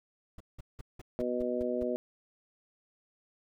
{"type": "noise bursts", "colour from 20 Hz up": "brown", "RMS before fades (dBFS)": -42, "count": 8, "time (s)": [0.38, 1.832], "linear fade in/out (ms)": 5, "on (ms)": 24, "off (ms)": 180}
{"type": "harmonic tone", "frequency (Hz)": 123.47, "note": "B2", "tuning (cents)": 0, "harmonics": [2, 3, 4, 5], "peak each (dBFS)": [-35, -35, -35, -35], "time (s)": [1.19, 1.96], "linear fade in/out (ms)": 0}
{"effects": []}